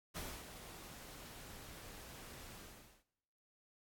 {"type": "noise with ADSR envelope", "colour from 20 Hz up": "pink", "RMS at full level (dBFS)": -44, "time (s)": [0.14, 3.04], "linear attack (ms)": 26, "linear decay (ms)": 270, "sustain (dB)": -9, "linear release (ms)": 490, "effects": ["noise-tail reverb RT60 1.0 s tail -21 dB re dry", "AAC 64 kbps"]}